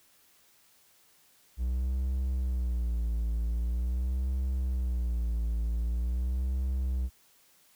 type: tone with vibrato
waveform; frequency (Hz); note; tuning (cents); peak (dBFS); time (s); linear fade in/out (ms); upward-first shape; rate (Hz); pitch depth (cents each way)
triangle; 60.6; B1; -32; -25; 1.57-7.1; 50; sine; 0.44; 120
effects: white hiss -63 dBFS RMS until 7.75 s